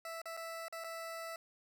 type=tone with dropouts; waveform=20% pulse; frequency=659.3 Hz; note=E5; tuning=in tune; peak=-37 dBFS; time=0.05-1.36 s; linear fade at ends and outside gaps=2 ms; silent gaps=0.217-0.256 / 0.368-0.373 / 0.683-0.725 / 0.839-0.843 s; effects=none